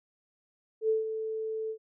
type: tone with ADSR envelope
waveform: sine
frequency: 440 Hz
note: A4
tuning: in tune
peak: -22 dBFS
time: 0.81-1.78 s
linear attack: 81 ms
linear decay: 150 ms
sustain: -9 dB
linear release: 80 ms
effects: none